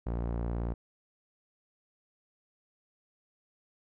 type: tone with low-pass filter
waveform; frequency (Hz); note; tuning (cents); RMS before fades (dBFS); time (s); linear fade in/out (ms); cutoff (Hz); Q
sawtooth; 58.27; A#1; 0; -33; 0.06-0.74; 10; 900; 0.75
effects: none